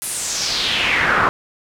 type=noise with band-pass filter sweep; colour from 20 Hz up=brown; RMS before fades=-19 dBFS; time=0.02-1.29 s; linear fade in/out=0 ms; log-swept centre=11000 to 1200 Hz; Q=3.3; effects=none